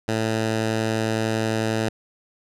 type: tone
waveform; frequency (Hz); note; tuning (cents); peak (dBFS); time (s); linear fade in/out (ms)
10% pulse; 111; A2; +16; -13; 0.08-1.89; 5
effects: low-pass 9000 Hz 12 dB/octave